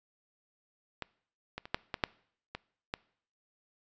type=clicks; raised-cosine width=0.3 ms; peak=-20 / -22 / -28 / -12 / -17 / -10 / -22 / -17 dBFS; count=8; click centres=1.023 / 1.58 / 1.655 / 1.745 / 1.942 / 2.038 / 2.55 / 2.939 s; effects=noise-tail reverb RT60 0.6 s tail -23 dB re dry + resampled to 16000 Hz